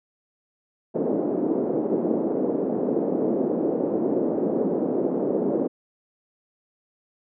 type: band-pass noise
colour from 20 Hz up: white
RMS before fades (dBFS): -24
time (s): 0.94-5.68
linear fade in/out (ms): 20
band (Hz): 220 to 470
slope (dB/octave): 24
effects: none